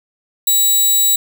5% pulse tone, 3900 Hz, B7, 23 cents flat, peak -3 dBFS, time 0.47-1.16 s, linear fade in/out 5 ms, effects 7-bit

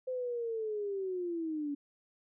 sine linear sweep, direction down, 517 to 281.7 Hz, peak -33 dBFS, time 0.07-1.75 s, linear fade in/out 10 ms, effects none

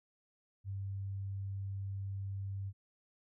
sine tone, 98 Hz, G2, in tune, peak -37 dBFS, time 0.64-2.73 s, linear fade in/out 50 ms, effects none

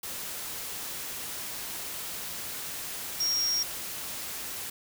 sine tone in noise, 5590 Hz, F8, 1 cent sharp, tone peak -25 dBFS, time 3.2-3.63 s, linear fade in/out 5 ms, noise white, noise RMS -37 dBFS, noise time 0.03-4.7 s, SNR +9 dB, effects none

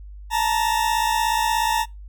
40% pulse tone pair together, 878 / 934.8 Hz, A5 / A#5, -4 / +5 cents, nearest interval minor second, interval 109 cents, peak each -21 dBFS, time 0.3-1.86 s, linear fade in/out 50 ms, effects noise-tail reverb RT60 0.2 s tail -23 dB re dry + added 50 Hz sine -36 dBFS peak until 2.08 s

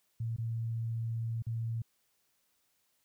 sine tone with dropouts, 114.4 Hz, A#2, 32 cents flat, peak -32 dBFS, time 0.2-1.82 s, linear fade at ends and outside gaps 5 ms, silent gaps 0.364-0.383 / 1.423-1.466 s, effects white hiss -75 dBFS RMS until 3.04 s

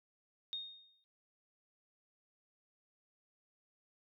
sine tone with exponential decay, 3700 Hz, A#7, 14 cents flat, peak -36 dBFS, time 0.53-1.04 s, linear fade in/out 0 ms, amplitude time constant 110 ms, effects none

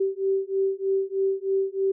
sine beating tone pair, 386 / 389.2 Hz, G4 / G4, -27 / -12 cents, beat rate 3.2 Hz, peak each -25 dBFS, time 0-1.92 s, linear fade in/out 10 ms, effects none

